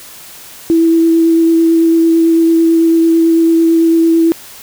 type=tone with vibrato; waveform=sine; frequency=329.6 Hz; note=E4; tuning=in tune; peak=-6 dBFS; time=0.7-4.32 s; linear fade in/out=0 ms; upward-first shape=sine; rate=9 Hz; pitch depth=11 cents each way; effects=white hiss -34 dBFS RMS until 4.62 s